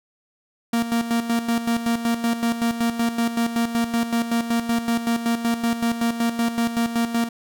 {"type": "tone with tremolo", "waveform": "45% pulse", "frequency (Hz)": 232.7, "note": "A#3", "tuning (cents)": -3, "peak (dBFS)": -18, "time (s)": [0.73, 7.29], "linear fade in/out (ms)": 5, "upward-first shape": "square", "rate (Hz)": 5.3, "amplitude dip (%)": 65, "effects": []}